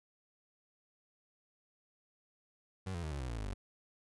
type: tone with pitch steps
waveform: 30% pulse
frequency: 94.5 / 85.66 / 77.65 / 70.39 / 63.8 / 57.84 / 52.43 / 47.52 Hz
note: F#2 / F2 / D#2 / C#2 / C2 / A#1 / G#1 / F#1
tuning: +37 / -33 / -3 / +27 / -43 / -13 / +17 / +47 cents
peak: -35 dBFS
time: 2.86-3.54 s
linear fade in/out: 10 ms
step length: 85 ms
effects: resampled to 24000 Hz